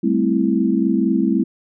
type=chord; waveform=sine; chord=A minor seventh; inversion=third; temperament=equal; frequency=196 / 220 / 261.6 / 329.6 Hz; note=G3 / A3 / C4 / E4; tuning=0 / 0 / 0 / 0 cents; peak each=-20 dBFS; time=0.03-1.44 s; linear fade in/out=10 ms; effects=none